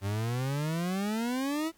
40% pulse exponential sweep, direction up, 96.4 to 332.1 Hz, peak -28 dBFS, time 0.01-1.72 s, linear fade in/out 50 ms, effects pink hiss -64 dBFS RMS until 1.77 s

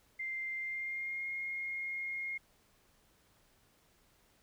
sine tone with pitch glide, 2093 to 2141 Hz, C7 to C7, 0 to +39 cents, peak -36 dBFS, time 0.19-2.38 s, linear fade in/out 10 ms, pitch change +39 cents, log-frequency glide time 0.59-1.28 s, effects pink hiss -69 dBFS RMS until 4.42 s

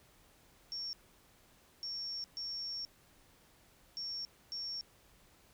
sine tone bursts at uneven times, 5490 Hz, F8, 31 cents flat, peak -38 dBFS, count 5, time 0.72-0.93 / 1.83-2.24 / 2.37-2.85 / 3.97-4.25 / 4.52-4.81 s, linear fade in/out 0 ms, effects pink hiss -65 dBFS RMS until 5.53 s

